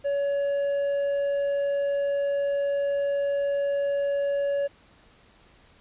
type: tone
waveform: triangle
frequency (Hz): 564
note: C#5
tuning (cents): +30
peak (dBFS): -21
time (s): 0.04-4.68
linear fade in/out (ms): 20
effects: pink hiss -57 dBFS RMS until 5.8 s + resampled to 8000 Hz